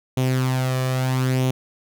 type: tone with flanger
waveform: sawtooth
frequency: 129.3 Hz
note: C3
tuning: 20 cents flat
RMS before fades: -21 dBFS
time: 0.17-1.51 s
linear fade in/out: 5 ms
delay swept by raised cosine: 0.31 to 1.71 ms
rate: 0.77 Hz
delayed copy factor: +0.55
effects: none